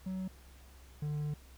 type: tone pair in turn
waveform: triangle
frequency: 187.5 / 148.82 Hz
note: F#3 / D3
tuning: +23 / +23 cents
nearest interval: major third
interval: 400 cents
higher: first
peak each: -33 / -31 dBFS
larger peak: second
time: 0.06-0.28 / 1.02-1.34 s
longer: second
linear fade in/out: 5 ms
effects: added 65 Hz sine -54 dBFS peak until 1.57 s + pink hiss -61 dBFS RMS until 1.57 s

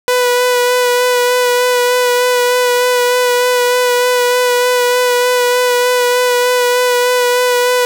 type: tone with vibrato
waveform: sawtooth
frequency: 493.9 Hz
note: B4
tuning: in tune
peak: -6 dBFS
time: 0.08-7.85 s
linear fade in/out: 0 ms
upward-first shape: sine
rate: 3.3 Hz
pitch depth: 17 cents each way
effects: none

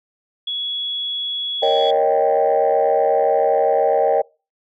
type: tone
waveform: sine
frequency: 3365 Hz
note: G#7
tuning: 22 cents sharp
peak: -21 dBFS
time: 0.47-1.91 s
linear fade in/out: 5 ms
type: chord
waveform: sine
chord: Eb dominant seventh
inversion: second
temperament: equal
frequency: 466.2 / 554.4 / 622.3 / 784 Hz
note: Bb4 / Db5 / Eb5 / G5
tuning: 0 / 0 / 0 / 0 cents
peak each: -18 dBFS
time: 1.62-4.22 s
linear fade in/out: 10 ms
effects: noise-tail reverb RT60 0.3 s tail -24 dB re dry + tanh soft clip ceiling -7 dBFS

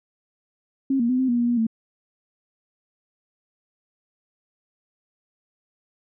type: tone with pitch steps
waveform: sine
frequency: 269.8 / 235.2 / 253.7 / 260.4 / 240.1 / 238.5 / 240.3 / 224.5 Hz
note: C#4 / A#3 / B3 / C4 / B3 / A#3 / B3 / A3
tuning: -47 / +16 / +47 / -8 / -49 / +40 / -47 / +35 cents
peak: -18 dBFS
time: 0.9-1.668 s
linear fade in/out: 5 ms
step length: 96 ms
effects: none

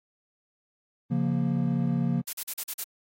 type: chord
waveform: triangle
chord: Bb minor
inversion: first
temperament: equal with one note detuned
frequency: 138.59 / 174.61 / 234 Hz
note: Db3 / F3 / Bb3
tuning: 0 / 0 / +7 cents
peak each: -26 dBFS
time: 1.1-2.22 s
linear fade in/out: 20 ms
type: noise bursts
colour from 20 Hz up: blue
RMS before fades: -32 dBFS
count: 6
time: 2.27-2.842 s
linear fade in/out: 10 ms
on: 62 ms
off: 40 ms
effects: AAC 48 kbps

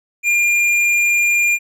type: tone with hard clipping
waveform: triangle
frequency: 2404 Hz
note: D7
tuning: 40 cents sharp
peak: -14 dBFS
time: 0.23-1.59 s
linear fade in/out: 50 ms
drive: 12 dB
effects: none

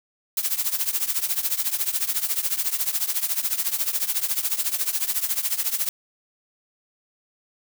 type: noise with tremolo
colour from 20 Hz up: blue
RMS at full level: -21 dBFS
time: 0.37-5.89 s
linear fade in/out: 2 ms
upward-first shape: triangle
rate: 14 Hz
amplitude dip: 90%
effects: none

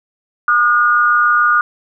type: tone pair together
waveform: sine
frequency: 1214.3 / 1441 Hz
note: D#6 / F#6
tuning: -43 / -46 cents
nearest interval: minor third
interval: 297 cents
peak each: -12 dBFS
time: 0.48-1.61 s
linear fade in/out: 2 ms
effects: none

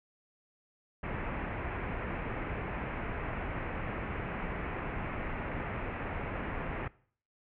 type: low-pass noise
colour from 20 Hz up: pink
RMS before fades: -37 dBFS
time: 1.03-6.88 s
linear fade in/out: 5 ms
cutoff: 2500 Hz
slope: 48 dB/octave
effects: noise-tail reverb RT60 0.5 s tail -20 dB re dry

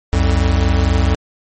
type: tone pair together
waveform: square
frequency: 63.4 / 87.56 Hz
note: B1 / F2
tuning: +46 / +5 cents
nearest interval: tritone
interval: 559 cents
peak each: -15 dBFS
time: 0.13-1.15 s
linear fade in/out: 0 ms
effects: MP3 32 kbps

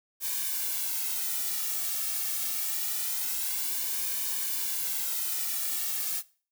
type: noise with flanger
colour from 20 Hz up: blue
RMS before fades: -31 dBFS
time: 0.2-6.23 s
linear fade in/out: 50 ms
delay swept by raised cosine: 1.5 to 2.02 ms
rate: 0.25 Hz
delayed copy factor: -0.65
effects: noise-tail reverb RT60 0.4 s tail -20 dB re dry

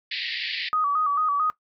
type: band-pass noise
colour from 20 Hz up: pink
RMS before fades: -30 dBFS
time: 0.11-0.69 s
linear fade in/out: 5 ms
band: 1800 to 4800 Hz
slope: 96 dB/octave
type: tone with vibrato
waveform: sine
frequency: 1195 Hz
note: D6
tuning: 30 cents sharp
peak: -20 dBFS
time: 0.73-1.5 s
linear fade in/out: 0 ms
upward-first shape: square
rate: 4.5 Hz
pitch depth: 76 cents each way
effects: noise-tail reverb RT60 0.1 s tail -18 dB re dry

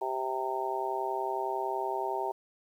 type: harmonic tone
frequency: 130.81 Hz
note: C3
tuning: in tune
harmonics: 3 / 4 / 5 / 6 / 7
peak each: -35 / -43 / -37 / -36 / -34 dBFS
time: 0.01-2.32 s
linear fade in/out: 10 ms
effects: 10-bit

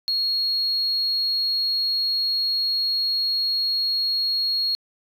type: tone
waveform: sine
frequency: 4300 Hz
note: C8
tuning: 47 cents sharp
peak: -19 dBFS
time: 0.08-4.75 s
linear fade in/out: 0 ms
effects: tanh soft clip ceiling -16 dBFS + 10-bit

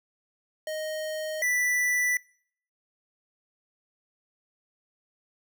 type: tone pair in turn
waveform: square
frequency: 622.3 / 1975.7 Hz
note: D#5 / B6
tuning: 0 / 0 cents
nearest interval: octave + minor sixth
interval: 2000 cents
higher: second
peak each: -31 / -24 dBFS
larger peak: second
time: 0.67-1.42 / 1.42-2.17 s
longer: neither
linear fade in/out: 2 ms
effects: noise-tail reverb RT60 0.6 s tail -25 dB re dry

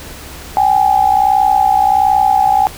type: tone pair together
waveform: sine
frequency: 774 / 835.4 Hz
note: G5 / G#5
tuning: -22 / +10 cents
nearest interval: minor second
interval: 132 cents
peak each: -11 dBFS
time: 0.57-2.67 s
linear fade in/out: 0 ms
effects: added 70 Hz sine -35 dBFS peak until 2.77 s + pink hiss -32 dBFS RMS until 2.77 s

